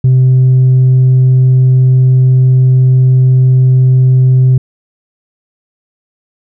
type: tone with tanh clipping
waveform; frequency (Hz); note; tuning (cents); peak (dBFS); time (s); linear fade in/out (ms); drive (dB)
triangle; 129; C3; -24; -4; 0.04-4.58; 5; 6
effects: none